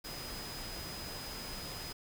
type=tone in noise; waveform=sine; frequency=5000 Hz; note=D#8; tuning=8 cents sharp; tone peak=-46 dBFS; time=0.04-1.93 s; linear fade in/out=10 ms; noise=pink; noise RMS=-44 dBFS; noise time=0.04-1.93 s; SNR=-5 dB; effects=none